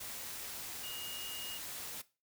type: tone in noise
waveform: sine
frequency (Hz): 2860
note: F7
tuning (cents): +41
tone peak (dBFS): -44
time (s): 0.83-1.58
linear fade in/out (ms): 10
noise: white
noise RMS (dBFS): -44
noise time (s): 0-2.02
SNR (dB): -3
effects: noise-tail reverb RT60 0.3 s tail -18 dB re dry